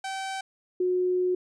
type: tone pair in turn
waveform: sawtooth / sine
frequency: 771 / 363.9 Hz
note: G5 / F#4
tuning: -29 / -29 cents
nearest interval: octave + minor second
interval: 1300 cents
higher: first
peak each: -27 / -22 dBFS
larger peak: second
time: 0.04-0.41 / 0.8-1.35 s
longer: second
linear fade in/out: 5 ms
effects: resampled to 22050 Hz